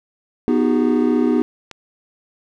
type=chord; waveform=triangle; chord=G# minor seventh; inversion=first; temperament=equal with one note detuned; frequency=246.9 / 311.1 / 370 / 405.1 Hz; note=B3 / D#4 / F#4 / G#4; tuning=0 / 0 / 0 / -43 cents; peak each=-15 / -17 / -21 / -20 dBFS; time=0.48-1.42 s; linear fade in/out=0 ms
type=click; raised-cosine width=0.2 ms; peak=-17 dBFS; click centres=1.713 s
effects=none